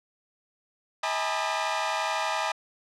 sawtooth tone cluster, 641 / 812 / 884 / 986 / 1209 Hz, E5 / G#5 / A5 / B5 / D6, -49 / -39 / +8 / -3 / +50 cents, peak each -29 dBFS, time 1.03-2.52 s, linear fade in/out 5 ms, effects low-pass 6000 Hz 12 dB/octave

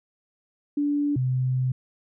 sine tone pair in turn, 290 / 128.44 Hz, D4 / C3, -22 / -32 cents, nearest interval octave + major second, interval 1410 cents, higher first, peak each -21 dBFS, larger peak neither, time 0.77-1.16 / 1.16-1.72 s, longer second, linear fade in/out 5 ms, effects none

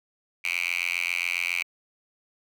5% pulse tone with high-pass filter, 87.31 Hz, F2, in tune, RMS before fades -28 dBFS, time 0.44-1.63 s, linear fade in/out 10 ms, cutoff 2300 Hz, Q 9, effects none

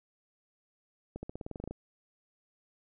accelerating click train, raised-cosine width 2 ms, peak -26 dBFS, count 12, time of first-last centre 1.16-1.71 s, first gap 70 ms, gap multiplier 0.93, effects none

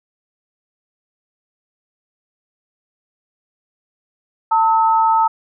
sine tone pair together, 896 / 1286.7 Hz, A5 / E6, +31 / -42 cents, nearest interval tritone, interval 627 cents, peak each -12 / -18 dBFS, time 4.51-5.28 s, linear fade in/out 10 ms, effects none

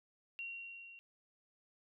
sine tone with level ramp, 2749 Hz, F7, 28 cents flat, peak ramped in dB -40 to -53 dBFS, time 0.39-0.99 s, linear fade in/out 0 ms, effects none

